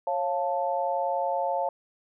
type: chord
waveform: sine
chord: Db augmented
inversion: none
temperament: equal with one note detuned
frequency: 547.4 / 698.5 / 880 Hz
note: Db5 / F5 / A5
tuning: -22 / 0 / 0 cents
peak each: -29 dBFS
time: 0.07-1.69 s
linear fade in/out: 2 ms
effects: none